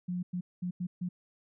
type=tone bursts at uneven times; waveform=sine; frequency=178.8 Hz; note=F3; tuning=41 cents sharp; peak=-31 dBFS; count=5; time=0.08-0.23 / 0.33-0.41 / 0.62-0.71 / 0.8-0.87 / 1.01-1.09 s; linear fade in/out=10 ms; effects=none